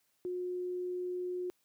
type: tone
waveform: sine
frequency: 360.6 Hz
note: F#4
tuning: 45 cents flat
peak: -34 dBFS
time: 0.25-1.5 s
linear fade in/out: 0 ms
effects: white hiss -75 dBFS RMS until 1.64 s + high-pass 80 Hz 12 dB/octave